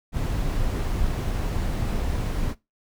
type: noise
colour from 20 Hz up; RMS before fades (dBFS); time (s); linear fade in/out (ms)
brown; -25; 0.12-2.55; 50
effects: noise-tail reverb RT60 0.2 s tail -19 dB re dry